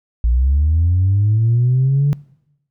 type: linear sweep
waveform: sine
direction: up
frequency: 56 to 146 Hz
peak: -10 dBFS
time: 0.24-2.13 s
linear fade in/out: 0 ms
effects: noise-tail reverb RT60 0.9 s tail -23 dB re dry + tanh soft clip ceiling -8 dBFS